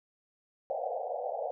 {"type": "band-pass noise", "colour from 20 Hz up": "pink", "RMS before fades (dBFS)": -35, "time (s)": [0.7, 1.51], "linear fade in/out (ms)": 0, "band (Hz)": [490, 800], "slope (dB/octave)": 96, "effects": []}